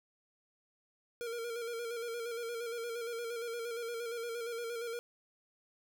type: tone with vibrato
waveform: square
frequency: 467.4 Hz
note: A#4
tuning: 5 cents sharp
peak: -38 dBFS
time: 1.21-4.99 s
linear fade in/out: 0 ms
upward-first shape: square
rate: 8.6 Hz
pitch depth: 37 cents each way
effects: none